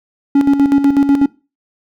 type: tone with tremolo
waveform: triangle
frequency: 280 Hz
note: C#4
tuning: 18 cents sharp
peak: -4 dBFS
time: 0.35-1.26 s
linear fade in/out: 5 ms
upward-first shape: square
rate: 8.1 Hz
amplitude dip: 60%
effects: noise-tail reverb RT60 0.3 s tail -21 dB re dry